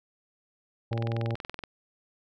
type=harmonic tone; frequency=115 Hz; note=A#2; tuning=23 cents flat; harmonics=1 / 2 / 3 / 4 / 5 / 6 / 7; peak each=-28 / -39 / -39 / -41 / -40 / -52 / -43 dBFS; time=0.91-1.35 s; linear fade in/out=5 ms
type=click train; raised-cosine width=0.3 ms; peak=-20 dBFS; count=16; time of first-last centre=0.93-1.638 s; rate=21.2 Hz
effects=none